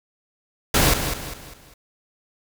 pink noise with echo, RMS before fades -17 dBFS, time 0.74-0.94 s, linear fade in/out 5 ms, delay 200 ms, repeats 4, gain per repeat -8 dB, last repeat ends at 1.74 s, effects none

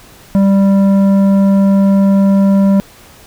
triangle tone with tanh clipping, 196.4 Hz, G3, 4 cents sharp, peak -8 dBFS, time 0.35-2.8 s, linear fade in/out 0 ms, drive 14 dB, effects pink hiss -40 dBFS RMS until 3.26 s

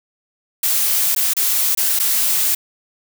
blue noise with dropouts, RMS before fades -17 dBFS, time 0.63-2.55 s, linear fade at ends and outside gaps 5 ms, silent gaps 1.15-1.162 / 1.336-1.366 / 1.75-1.773 / 1.991-1.997 s, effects none

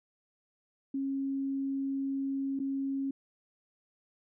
sine tone with dropouts, 272.5 Hz, C#4, 29 cents flat, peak -30 dBFS, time 0.94-3.11 s, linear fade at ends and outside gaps 5 ms, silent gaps 2.592-2.599 s, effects none

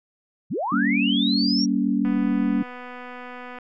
sine linear sweep, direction up, 105 to 5700 Hz, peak -23 dBFS, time 0.5-1.66 s, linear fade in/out 20 ms
sine chord, G diminished, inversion none, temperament just, 196 / 235.2 / 282.2 Hz, G3 / Bb3 / Db4, 0 / +16 / +31 cents, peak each -24 / -23 / -23 dBFS, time 0.72-2.63 s, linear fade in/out 5 ms
click train, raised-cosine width 0.5 ms, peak -24 dBFS, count 382, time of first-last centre 2.05-3.586 s, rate 248 Hz
effects none

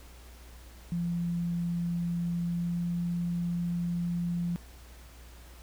sine tone with pitch glide, 172 to 173.1 Hz, F3 to F3, -26 to -15 cents, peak -28 dBFS, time 0.92-4.56 s, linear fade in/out 0 ms, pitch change +11 cents, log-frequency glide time 2.45-2.86 s, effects added 60 Hz sine -48 dBFS peak until 5.62 s + pink hiss -55 dBFS RMS until 5.62 s

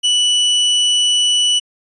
40% pulse tone, 2960 Hz, F#7, in tune, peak -11 dBFS, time 0.03-1.6 s, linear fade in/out 20 ms, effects resampled to 24000 Hz

